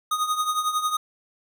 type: tone with tremolo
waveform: square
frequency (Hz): 1242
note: D#6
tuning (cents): -3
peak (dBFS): -20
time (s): 0.11-0.97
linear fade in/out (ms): 5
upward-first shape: triangle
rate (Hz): 11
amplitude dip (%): 75
effects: none